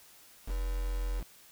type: tone with quantisation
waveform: sine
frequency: 43.98 Hz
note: F1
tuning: 13 cents sharp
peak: -30 dBFS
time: 0.46-1.24 s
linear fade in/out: 50 ms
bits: 7
effects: white hiss -57 dBFS RMS until 1.51 s